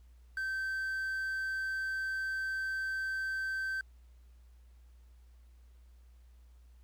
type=tone with quantisation; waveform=triangle; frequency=1551 Hz; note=G6; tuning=19 cents flat; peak=-31 dBFS; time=0.37-3.81 s; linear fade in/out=2 ms; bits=10; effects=added 60 Hz sine -55 dBFS peak until 6.83 s + pink hiss -74 dBFS RMS until 6.83 s